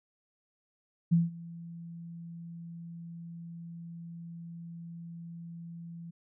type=tone with ADSR envelope; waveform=sine; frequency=168.6 Hz; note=E3; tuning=39 cents sharp; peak=-19 dBFS; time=1.11-6.11 s; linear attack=20 ms; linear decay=170 ms; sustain=-22 dB; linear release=11 ms; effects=none